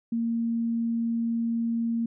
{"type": "tone", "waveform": "sine", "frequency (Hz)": 231, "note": "A#3", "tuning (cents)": -16, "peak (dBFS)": -24, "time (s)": [0.12, 2.06], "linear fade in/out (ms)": 5, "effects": []}